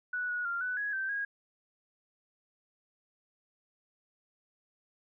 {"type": "tone with pitch steps", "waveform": "sine", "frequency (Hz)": [1476, 1459, 1391, 1493, 1667, 1556, 1640], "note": ["F#6", "F#6", "F6", "F#6", "G#6", "G6", "G#6"], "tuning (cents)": [-5, -25, -7, 15, 6, -13, -22], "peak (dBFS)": -31, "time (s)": [0.13, 1.25], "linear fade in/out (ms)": 5, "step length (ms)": 160, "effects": []}